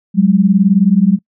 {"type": "beating tone pair", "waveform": "sine", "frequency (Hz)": [185, 204], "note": ["F#3", "G#3"], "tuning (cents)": [0, -31], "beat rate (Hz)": 19, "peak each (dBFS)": -10, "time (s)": [0.14, 1.19], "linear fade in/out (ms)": 50, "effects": ["noise-tail reverb RT60 0.1 s tail -25 dB re dry"]}